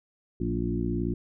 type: harmonic tone with a mistuned harmonic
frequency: 58.27 Hz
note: A#1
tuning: in tune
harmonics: 1 / 2 / 3 / 4 / 5 / 6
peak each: -33 / -33 / -33 / -33 / -33 / -33 dBFS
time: 0.4-1.14 s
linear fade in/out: 5 ms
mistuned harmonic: 3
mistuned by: +45 cents
effects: none